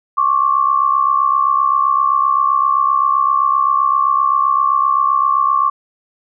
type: tone pair together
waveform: sine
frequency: 1085 / 1152.7 Hz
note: C#6 / D6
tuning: -37 / -33 cents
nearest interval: minor second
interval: 104 cents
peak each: -14 dBFS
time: 0.17-5.7 s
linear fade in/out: 10 ms
effects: none